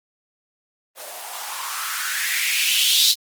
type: noise with band-pass filter sweep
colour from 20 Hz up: violet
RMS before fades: -22 dBFS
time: 0.95-3.15 s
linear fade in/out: 50 ms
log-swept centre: 550 to 4100 Hz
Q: 4.5
effects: Opus 24 kbps

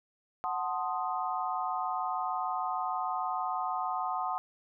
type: chord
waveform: sine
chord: F# diminished seventh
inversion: none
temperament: equal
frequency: 740 / 880 / 1046.5 / 1244.5 Hz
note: F#5 / A5 / C6 / Eb6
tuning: 0 / 0 / 0 / 0 cents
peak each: -34 / -37 / -36 / -36 dBFS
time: 0.44-4.38 s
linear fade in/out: 0 ms
effects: none

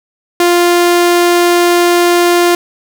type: tone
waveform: sawtooth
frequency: 349.2 Hz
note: F4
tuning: in tune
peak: -3 dBFS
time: 0.4-2.55 s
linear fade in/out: 2 ms
effects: none

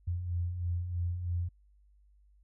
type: beating tone pair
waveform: sine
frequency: 84.8 / 87.9 Hz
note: E2 / F2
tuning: +50 / +12 cents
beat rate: 3.1 Hz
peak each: -40 / -31 dBFS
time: 0.07-1.49 s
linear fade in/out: 10 ms
effects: added 50 Hz sine -60 dBFS peak until 2.43 s

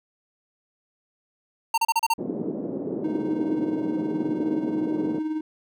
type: tone bursts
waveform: square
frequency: 913 Hz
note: A#5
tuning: 36 cents flat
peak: -19 dBFS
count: 6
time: 1.74-2.138 s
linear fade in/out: 5 ms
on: 38 ms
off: 34 ms
type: band-pass noise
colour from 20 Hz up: white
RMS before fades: -30 dBFS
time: 2.18-5.19 s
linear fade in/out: 2 ms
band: 180 to 410 Hz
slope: 24 dB/octave
type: tone with tremolo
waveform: triangle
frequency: 310.9 Hz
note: D#4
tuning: 1 cent flat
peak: -21 dBFS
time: 3.04-5.41 s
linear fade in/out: 5 ms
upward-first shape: sine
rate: 19 Hz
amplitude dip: 50%
effects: none

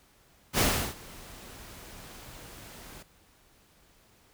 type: noise with ADSR envelope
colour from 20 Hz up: pink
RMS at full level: -23 dBFS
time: 0.53-3.03 s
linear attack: 61 ms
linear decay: 350 ms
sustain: -24 dB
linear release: 10 ms
effects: pink hiss -62 dBFS RMS until 4.33 s

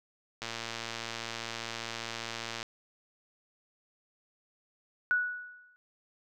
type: click train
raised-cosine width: 0.2 ms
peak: -19 dBFS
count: 255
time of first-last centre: 0.42-2.629 s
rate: 115 Hz
type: tone with exponential decay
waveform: sine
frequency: 1471 Hz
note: F#6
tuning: 11 cents flat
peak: -22 dBFS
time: 5.11-5.76 s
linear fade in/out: 0 ms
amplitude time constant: 140 ms
effects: none

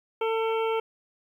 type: harmonic tone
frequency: 448.3 Hz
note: A4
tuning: 32 cents sharp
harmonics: 1 / 2 / 3 / 5 / 6 / 7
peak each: -25 / -31 / -35 / -39 / -41 / -42 dBFS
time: 0.21-0.8 s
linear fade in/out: 5 ms
effects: 10-bit

